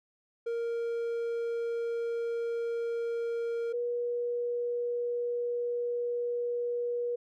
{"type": "tone pair in turn", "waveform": ["triangle", "sine"], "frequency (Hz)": [466.2, 481], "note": ["A#4", "B4"], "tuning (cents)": [0, -46], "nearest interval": "minor second", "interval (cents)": 54, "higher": "second", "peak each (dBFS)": [-28, -29], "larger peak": "first", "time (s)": [[0.46, 3.73], [3.73, 7.16]], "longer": "second", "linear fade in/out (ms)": 10, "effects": []}